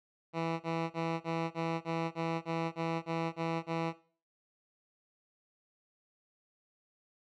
10% pulse tone bursts, 164.81 Hz, E3, in tune, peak -23 dBFS, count 12, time 0.33-3.933 s, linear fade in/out 50 ms, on 270 ms, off 33 ms, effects noise-tail reverb RT60 0.4 s tail -17 dB re dry + low-pass 3000 Hz 12 dB/octave

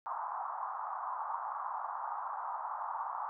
pink band-pass noise, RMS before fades -39 dBFS, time 0.06-3.29 s, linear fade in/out 0 ms, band 800 to 1200 Hz, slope 48 dB/octave, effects none

